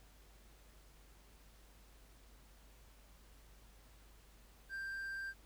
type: tone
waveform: triangle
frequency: 1579 Hz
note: G6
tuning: 12 cents sharp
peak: -39 dBFS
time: 4.69-5.34 s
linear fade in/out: 50 ms
effects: added 50 Hz sine -61 dBFS peak until 5.45 s + pink hiss -66 dBFS RMS until 5.45 s